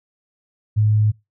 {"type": "tone", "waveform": "sine", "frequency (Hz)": 106.7, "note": "G#2", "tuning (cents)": 47, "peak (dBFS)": -13, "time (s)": [0.76, 1.12], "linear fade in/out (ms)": 20, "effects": ["noise-tail reverb RT60 0.2 s tail -21 dB re dry"]}